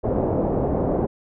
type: low-pass noise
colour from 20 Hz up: white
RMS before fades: -22 dBFS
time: 0.03-1.07 s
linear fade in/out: 20 ms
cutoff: 630 Hz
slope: 24 dB/octave
effects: none